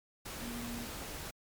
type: tone in noise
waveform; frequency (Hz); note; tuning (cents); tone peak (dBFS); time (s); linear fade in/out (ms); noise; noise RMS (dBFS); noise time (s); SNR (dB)
sine; 237.2; A#3; +30; -41; 0.41-0.86; 10; pink; -43; 0.25-1.31; -1
effects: MP3 96 kbps